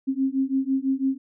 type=beating tone pair; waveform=sine; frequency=264.6 / 270.6 Hz; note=C4 / C#4; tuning=+20 / -42 cents; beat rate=6 Hz; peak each=-24 dBFS; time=0.07-1.18 s; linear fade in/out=20 ms; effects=none

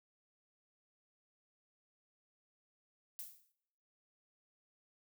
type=noise with exponential decay; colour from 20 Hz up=violet; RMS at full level=-43 dBFS; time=3.19-3.52 s; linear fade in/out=1 ms; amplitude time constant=71 ms; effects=noise-tail reverb RT60 0.9 s tail -24 dB re dry

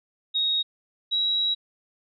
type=tone pair in turn; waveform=sine; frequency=3762 / 3870 Hz; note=A#7 / B7; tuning=+15 / -36 cents; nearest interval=unison; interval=49 cents; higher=second; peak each=-21 dBFS; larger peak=neither; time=0.34-0.63 / 1.11-1.55 s; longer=second; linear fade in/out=20 ms; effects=none

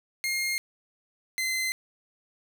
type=tone pair in turn; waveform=sawtooth; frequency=2130 / 2062 Hz; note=C7 / C7; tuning=+30 / -26 cents; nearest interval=minor second; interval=56 cents; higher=first; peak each=-23 dBFS; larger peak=neither; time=0.24-0.58 / 1.38-1.72 s; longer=neither; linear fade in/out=0 ms; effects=none

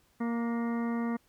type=harmonic tone with a mistuned harmonic; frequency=233.5 Hz; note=A#3; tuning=3 cents sharp; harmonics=1 / 2 / 3 / 4 / 5 / 6 / 8 / 9; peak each=-29 / -40 / -44 / -44 / -44 / -49 / -47 / -53 dBFS; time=0.2-1.17 s; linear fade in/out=10 ms; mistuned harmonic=6; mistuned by=+33 cents; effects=pink hiss -68 dBFS RMS until 1.28 s

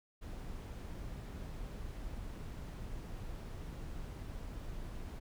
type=noise; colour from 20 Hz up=brown; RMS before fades=-44 dBFS; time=0.21-5.2 s; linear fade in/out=20 ms; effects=none

